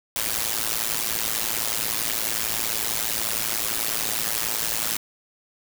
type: noise with amplitude modulation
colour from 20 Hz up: white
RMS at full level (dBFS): -22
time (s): 0.16-4.97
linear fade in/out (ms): 2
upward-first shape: sine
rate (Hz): 111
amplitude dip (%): 90
effects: none